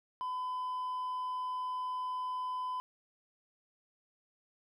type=tone with hard clipping; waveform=sine; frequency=1008 Hz; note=B5; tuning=35 cents sharp; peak=-35 dBFS; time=0.21-2.8 s; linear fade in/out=0 ms; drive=2 dB; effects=none